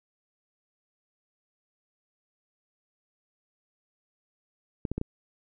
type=clicks; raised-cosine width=3 ms; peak=-17 dBFS; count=4; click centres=4.852 / 4.916 / 4.98 / 5.014 s; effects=none